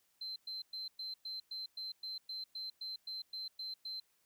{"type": "tone bursts", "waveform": "sine", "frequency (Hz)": 4100, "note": "C8", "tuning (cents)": -36, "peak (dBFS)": -39, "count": 15, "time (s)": [0.21, 4], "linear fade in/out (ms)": 5, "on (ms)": 150, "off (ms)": 110, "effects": ["tanh soft clip ceiling -36 dBFS", "white hiss -75 dBFS RMS until 4.25 s"]}